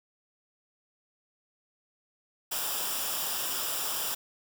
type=noise with comb filter; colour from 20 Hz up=white; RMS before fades=-32 dBFS; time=2.51-4.15 s; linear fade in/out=10 ms; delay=0.47 ms; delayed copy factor=-0.65; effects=none